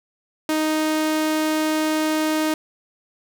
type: tone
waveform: sawtooth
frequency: 311.1 Hz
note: D#4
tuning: in tune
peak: -15 dBFS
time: 0.49-2.54 s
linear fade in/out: 2 ms
effects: none